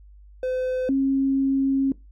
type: tone pair in turn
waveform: triangle / sine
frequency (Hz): 511 / 270.7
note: C5 / C#4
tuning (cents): -41 / -41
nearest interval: major seventh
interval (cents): 1100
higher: first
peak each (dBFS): -21 / -18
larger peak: second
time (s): 0.43-0.89 / 0.89-1.92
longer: second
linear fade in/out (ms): 2
effects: noise-tail reverb RT60 0.2 s tail -20 dB re dry + added 50 Hz sine -45 dBFS peak until 2.11 s